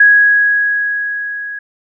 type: tone with level ramp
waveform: sine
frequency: 1661.2 Hz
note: G#6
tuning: in tune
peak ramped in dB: -3 to -22 dBFS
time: 0-1.59 s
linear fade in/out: 5 ms
effects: none